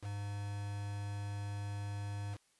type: tone with quantisation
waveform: triangle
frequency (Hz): 101.7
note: G#2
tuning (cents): -36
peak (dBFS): -36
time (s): 0.01-2.38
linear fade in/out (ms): 50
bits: 8
effects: white hiss -72 dBFS RMS until 2.59 s + resampled to 24000 Hz